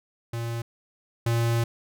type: tone pair in turn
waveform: square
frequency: 116.54 / 116.54 Hz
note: A#2 / A#2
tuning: 0 / 0 cents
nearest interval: unison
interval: 0 cents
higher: neither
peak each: -29 / -22 dBFS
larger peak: second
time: 0.33-0.62 / 1.26-1.64 s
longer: second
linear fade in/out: 5 ms
effects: none